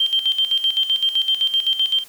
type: tone with tremolo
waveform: sine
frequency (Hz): 3149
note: G7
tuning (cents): +7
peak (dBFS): -14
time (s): 0-2.04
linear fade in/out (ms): 5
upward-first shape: square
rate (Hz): 7.8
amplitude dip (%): 70
effects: white hiss -46 dBFS RMS until 2.08 s